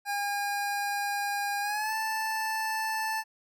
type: tone with pitch glide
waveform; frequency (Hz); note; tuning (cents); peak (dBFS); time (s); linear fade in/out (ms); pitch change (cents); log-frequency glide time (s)
25% pulse; 811 to 879.3; G#5 to A5; -41 to -1; -25; 0.05-3.24; 50; +140; 1.61-1.94
effects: none